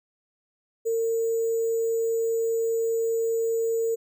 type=tone with sample-and-hold; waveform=sine; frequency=455 Hz; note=A#4; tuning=42 cents flat; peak=-22 dBFS; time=0.85-3.96 s; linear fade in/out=20 ms; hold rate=7350 Hz; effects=none